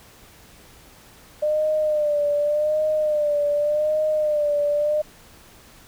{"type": "tone with vibrato", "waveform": "sine", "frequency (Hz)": 600, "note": "D5", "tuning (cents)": 37, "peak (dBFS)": -18, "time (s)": [1.42, 5.02], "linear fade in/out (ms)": 10, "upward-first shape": "sine", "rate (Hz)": 0.86, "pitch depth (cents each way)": 50, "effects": ["pink hiss -49 dBFS RMS until 5.87 s"]}